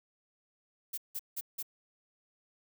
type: noise bursts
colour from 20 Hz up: violet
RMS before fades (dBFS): -37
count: 4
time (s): 0.93-1.628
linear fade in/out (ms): 10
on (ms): 47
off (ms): 170
effects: none